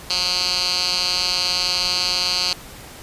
10% pulse tone with band-pass filter, 180.5 Hz, F#3, 43 cents flat, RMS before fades -21 dBFS, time 0.1-2.53 s, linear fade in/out 2 ms, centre 4400 Hz, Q 4.2, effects pink hiss -39 dBFS RMS until 3.02 s + resampled to 32000 Hz

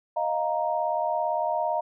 sine chord, Eb suspended second, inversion none, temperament just, 622.3 / 700 / 933.4 Hz, Eb5 / F5 / Bb5, 0 / +4 / +2 cents, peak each -28 dBFS, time 0.16-1.81 s, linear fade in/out 10 ms, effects none

